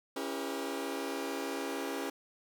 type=chord; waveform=sawtooth; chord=C# diminished seventh; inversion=none; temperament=just; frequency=277.2 / 332.6 / 399.1 / 479 Hz; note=C#4 / E4 / G4 / Bb4; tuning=0 / +16 / +31 / +47 cents; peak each=-35 / -38 / -36 / -38 dBFS; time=0.16-2.1 s; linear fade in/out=5 ms; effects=none